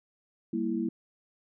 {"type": "chord", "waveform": "sine", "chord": "E diminished", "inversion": "first", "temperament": "equal with one note detuned", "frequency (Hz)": [196.79, 233.1, 329.6], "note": ["G3", "Bb3", "E4"], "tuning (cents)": [7, 0, 0], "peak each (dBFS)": [-34, -31, -31], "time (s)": [0.53, 0.89], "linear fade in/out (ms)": 5, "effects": []}